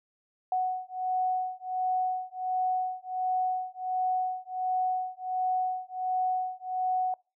sine beating tone pair, 740 / 741.4 Hz, F#5 / F#5, 0 / +3 cents, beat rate 1.4 Hz, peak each -30 dBFS, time 0.52-7.14 s, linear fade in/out 2 ms, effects noise-tail reverb RT60 0.3 s tail -24 dB re dry

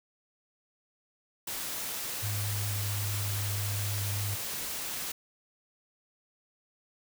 white noise, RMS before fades -36 dBFS, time 1.47-5.12 s, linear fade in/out 5 ms
sine tone with pitch glide, 103.6 to 101.53 Hz, G#2 to G#2, -4 to -39 cents, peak -31 dBFS, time 2.22-4.36 s, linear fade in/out 20 ms, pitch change -35 cents, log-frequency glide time 2.35-2.84 s
effects none

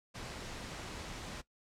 pink noise, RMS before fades -44 dBFS, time 0.14-1.42 s, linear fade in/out 20 ms, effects noise-tail reverb RT60 0.1 s tail -18 dB re dry + low-pass 7000 Hz 12 dB/octave

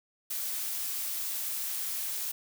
blue noise, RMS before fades -34 dBFS, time 0.3-2.32 s, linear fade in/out 10 ms, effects none

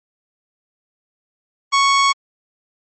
sawtooth tone, 1108.7 Hz, C#6, in tune, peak -8 dBFS, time 1.72-2.13 s, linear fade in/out 20 ms, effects MP3 32 kbps

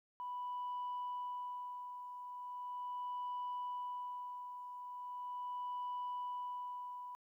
sine tone with tremolo, 987.8 Hz, B5, in tune, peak -37 dBFS, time 0.2-7.15 s, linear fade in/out 0 ms, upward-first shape sine, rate 0.39 Hz, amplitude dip 60%, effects tanh soft clip ceiling -36 dBFS + 13-bit

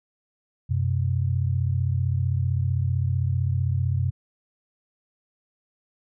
sine tone pair together, 92.1 / 127.67 Hz, F#2 / C3, -7 / -42 cents, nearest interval tritone, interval 565 cents, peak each -23 / -24 dBFS, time 0.69-4.11 s, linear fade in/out 20 ms, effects none

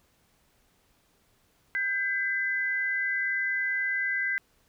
sine tone pair together, 1585 / 2014 Hz, G6 / B6, +19 / +33 cents, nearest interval major third, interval 414 cents, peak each -29 / -28 dBFS, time 1.75-4.38 s, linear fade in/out 0 ms, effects pink hiss -67 dBFS RMS until 4.68 s

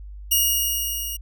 5% pulse tone with level ramp, 2872 Hz, F7, 48 cents sharp, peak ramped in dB -7 to -20 dBFS, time 0.31-1.17 s, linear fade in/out 10 ms, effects added 50 Hz sine -35 dBFS peak until 1.21 s

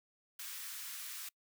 white high-pass noise, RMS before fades -45 dBFS, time 0.39-1.29 s, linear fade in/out 5 ms, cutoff 1200 Hz, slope 24 dB/octave, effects noise-tail reverb RT60 0.1 s tail -25 dB re dry

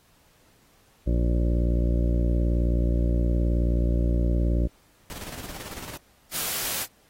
harmonic tone, 59 Hz, A#1, 22 cents sharp, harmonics 1 / 2 / 3 / 4 / 5 / 6 / 7 / 8 / 9 / 10, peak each -21 / -30 / -31 / -36 / -33 / -35 / -46 / -46 / -39 / -39 dBFS, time 1.06-4.68 s, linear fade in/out 20 ms
pink noise with tremolo, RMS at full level -37 dBFS, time 5.1-5.97 s, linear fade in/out 0 ms, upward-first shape square, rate 18 Hz, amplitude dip 45%
white noise, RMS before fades -29 dBFS, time 6.31-6.87 s, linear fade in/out 50 ms
effects pink hiss -61 dBFS RMS until 7.09 s + AAC 48 kbps

